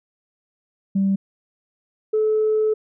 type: tone pair in turn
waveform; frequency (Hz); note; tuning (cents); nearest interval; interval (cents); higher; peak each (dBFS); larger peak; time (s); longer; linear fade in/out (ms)
sine; 195 / 432.4; G3 / A4; -9 / -30; octave + major second; 1379; second; -15; neither; 0.95-1.16 / 2.13-2.74; second; 10
effects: tanh soft clip ceiling -12 dBFS